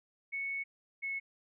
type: tone pair in turn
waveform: sine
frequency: 2212 / 2194 Hz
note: C#7 / C#7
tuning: -4 / -18 cents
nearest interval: unison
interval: 14 cents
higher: first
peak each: -34 / -34 dBFS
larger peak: neither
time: 0.32-0.64 / 1.02-1.2 s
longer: first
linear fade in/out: 20 ms
effects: none